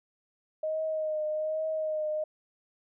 sine tone with vibrato, 622.3 Hz, D#5, in tune, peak -28 dBFS, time 0.63-2.24 s, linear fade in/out 5 ms, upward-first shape triangle, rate 1.2 Hz, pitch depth 33 cents each way, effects none

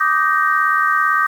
sine chord, Eb major seventh, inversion third, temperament just, 1166.7 / 1244.5 / 1555.6 / 1866.8 Hz, D6 / Eb6 / G6 / Bb6, -12 / 0 / -14 / +2 cents, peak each -18 / -18 / -18 / -21 dBFS, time 0-1.27 s, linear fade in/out 10 ms, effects 7-bit

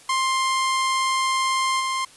sawtooth tone with level steps, 1053 Hz, C6, 11 cents sharp, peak -16 / -19 dBFS, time 0.09-2.05 s, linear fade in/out 5 ms, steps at 1.79 s, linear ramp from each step 20 ms, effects white hiss -49 dBFS RMS until 2.16 s + resampled to 24000 Hz

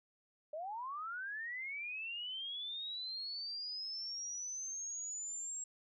sine linear sweep, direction up, 586 to 7610 Hz, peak -40 dBFS, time 0.53-5.64 s, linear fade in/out 5 ms, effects none

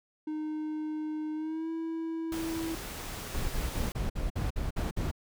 triangle tone with pitch glide, 308.1 to 326.4 Hz, D#4 to E4, -17 to -17 cents, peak -30 dBFS, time 0.27-2.75 s, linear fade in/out 5 ms, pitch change +100 cents, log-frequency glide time 1.34-1.7 s
pink noise, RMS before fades -40 dBFS, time 2.32-3.92 s, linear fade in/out 2 ms
brown noise bursts, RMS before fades -31 dBFS, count 9, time 3.34-5.114 s, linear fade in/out 10 ms, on 150 ms, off 53 ms
effects none

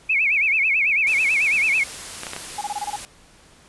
sine tone with vibrato, 2384 Hz, D7, 25 cents sharp, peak -16 dBFS, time 0.09-1.84 s, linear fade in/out 10 ms, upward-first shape sine, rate 9.1 Hz, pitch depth 180 cents each way
white noise, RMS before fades -34 dBFS, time 1.07-3.05 s, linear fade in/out 0 ms
clicks, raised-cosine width 0.3 ms, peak -14 dBFS, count 4, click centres 2.234 / 2.268 / 2.334 / 2.364 s
sine tone bursts, 827 Hz, G#5, 8 cents flat, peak -23 dBFS, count 7, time 2.58-2.961 s, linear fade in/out 5 ms, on 33 ms, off 25 ms
effects pink hiss -51 dBFS RMS until 3.68 s + resampled to 24000 Hz

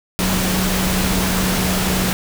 sine tone in noise, 185.9 Hz, F#3, 8 cents sharp, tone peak -20 dBFS, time 0.19-2.13 s, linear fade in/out 0 ms, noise pink, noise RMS -20 dBFS, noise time 0.19-2.13 s, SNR -3 dB, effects none

